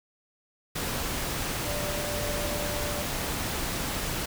sine tone in noise, 587.3 Hz, D5, in tune, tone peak -34 dBFS, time 1.65-3.03 s, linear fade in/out 10 ms, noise pink, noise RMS -31 dBFS, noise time 0.75-4.26 s, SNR -6 dB, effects none

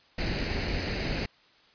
pink noise with comb filter, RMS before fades -30 dBFS, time 0.18-1.26 s, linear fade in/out 5 ms, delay 0.44 ms, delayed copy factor +0.6, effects white hiss -60 dBFS RMS until 1.74 s + resampled to 11025 Hz

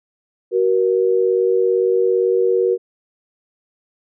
sine tone pair together, 375.8 / 473.5 Hz, F#4 / A#4, +27 / +27 cents, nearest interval major third, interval 400 cents, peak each -16 dBFS, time 0.51-2.78 s, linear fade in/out 50 ms, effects none

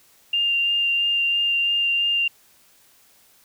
sine tone with vibrato, 2794 Hz, F7, in tune, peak -18 dBFS, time 0.33-2.28 s, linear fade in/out 5 ms, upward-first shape sine, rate 3 Hz, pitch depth 10 cents each way, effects white hiss -56 dBFS RMS until 3.44 s

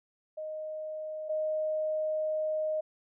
sine tone pair in turn, 621 / 621 Hz, D#5 / D#5, -3 / -3 cents, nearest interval unison, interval 0 cents, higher neither, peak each -35 / -28 dBFS, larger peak second, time 0.37-1.29 / 1.29-2.81 s, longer second, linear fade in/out 10 ms, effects none

